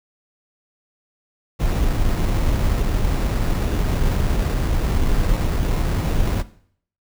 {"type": "noise with sample-and-hold", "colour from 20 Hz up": "brown", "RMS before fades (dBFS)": -19, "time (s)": [1.59, 6.43], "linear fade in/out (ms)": 20, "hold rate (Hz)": 3150, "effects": ["noise-tail reverb RT60 0.6 s tail -17 dB re dry"]}